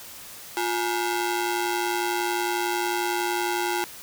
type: ring-modulated tone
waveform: sawtooth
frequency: 595 Hz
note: D5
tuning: 22 cents sharp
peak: -17 dBFS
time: 0.57-3.84 s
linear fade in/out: 0 ms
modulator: 242 Hz
effects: white hiss -42 dBFS RMS until 4.02 s